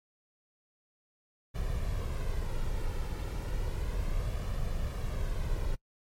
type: noise with flanger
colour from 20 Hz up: brown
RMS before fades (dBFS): -32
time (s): 1.54-5.76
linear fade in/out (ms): 20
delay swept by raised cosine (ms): 1.7 to 2.23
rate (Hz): 0.32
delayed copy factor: +0.5
effects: noise-tail reverb RT60 0.1 s tail -23 dB re dry + MP3 64 kbps